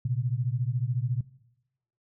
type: beating tone pair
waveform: sine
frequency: 117.9 / 131.9 Hz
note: A#2 / C3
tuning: +20 / +14 cents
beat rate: 14 Hz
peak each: -28 dBFS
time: 0.05-1.21 s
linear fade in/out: 5 ms
effects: noise-tail reverb RT60 0.9 s tail -20 dB re dry